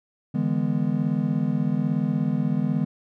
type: chord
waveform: triangle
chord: E dominant seventh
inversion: third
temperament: just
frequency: 148.33 / 164.81 / 206 / 247.2 Hz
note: D3 / E3 / G#3 / B3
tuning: +18 / 0 / -14 / +2 cents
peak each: -25 / -25 / -24 / -25 dBFS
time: 0.34-2.85 s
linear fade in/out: 10 ms
effects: none